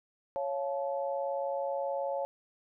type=chord; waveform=sine; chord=Db augmented; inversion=none; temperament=just; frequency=554.4 / 693 / 866.2 Hz; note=Db5 / F5 / A5; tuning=0 / -14 / -27 cents; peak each=-32 / -38 / -38 dBFS; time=0.36-2.25 s; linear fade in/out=0 ms; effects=none